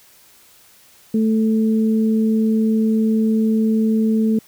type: tone pair together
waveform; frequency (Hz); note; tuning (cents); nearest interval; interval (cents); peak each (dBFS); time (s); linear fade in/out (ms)
sine; 220 / 440; A3 / A4; 0 / 0; octave; 1200; -14 / -24; 1.14-4.39; 5
effects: white hiss -50 dBFS RMS until 4.47 s